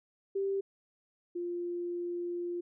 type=tone pair in turn; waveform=sine; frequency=392 / 349.2 Hz; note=G4 / F4; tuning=0 / 0 cents; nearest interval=major second; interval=200 cents; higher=first; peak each=-29 / -33 dBFS; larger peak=first; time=0.35-0.61 / 1.35-2.61 s; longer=second; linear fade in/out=10 ms; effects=none